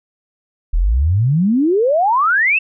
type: exponential sweep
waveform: sine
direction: up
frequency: 36.71 to 2734 Hz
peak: -11 dBFS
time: 0.73-2.59 s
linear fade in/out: 10 ms
effects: none